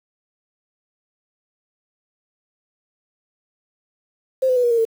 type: tone with pitch steps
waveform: sine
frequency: 523.3 / 508.1 / 493.4 / 479 / 465.1 / 451.6 Hz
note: C5 / B4 / B4 / A#4 / A#4 / A4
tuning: 0 / +49 / -2 / +47 / -4 / +45 cents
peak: -14 dBFS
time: 4.42-4.852 s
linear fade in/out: 10 ms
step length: 72 ms
effects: 7-bit